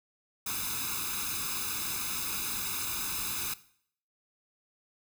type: noise with comb filter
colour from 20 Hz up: white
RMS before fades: -34 dBFS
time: 0.46-3.54 s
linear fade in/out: 5 ms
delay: 0.79 ms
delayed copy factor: +0.95
effects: noise-tail reverb RT60 0.6 s tail -17 dB re dry